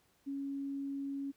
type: tone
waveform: sine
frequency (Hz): 277.2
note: C#4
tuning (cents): 0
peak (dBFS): -36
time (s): 0.26-1.32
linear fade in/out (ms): 20
effects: pink hiss -71 dBFS RMS until 1.36 s + high-pass 60 Hz 12 dB/octave